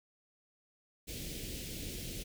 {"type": "band-stop noise", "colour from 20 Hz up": "pink", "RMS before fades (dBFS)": -42, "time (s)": [1.07, 2.24], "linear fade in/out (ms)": 20, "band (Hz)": [480, 2400], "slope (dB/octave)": 24, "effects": []}